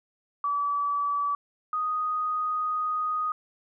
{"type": "tone pair in turn", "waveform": "sine", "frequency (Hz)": [1150, 1244.1], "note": ["D6", "D#6"], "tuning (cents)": [-37, -1], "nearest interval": "minor second", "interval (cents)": 136, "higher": "second", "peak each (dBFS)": [-24, -25], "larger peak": "first", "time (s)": [[0.44, 1.35], [1.73, 3.32]], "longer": "second", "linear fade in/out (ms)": 2, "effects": []}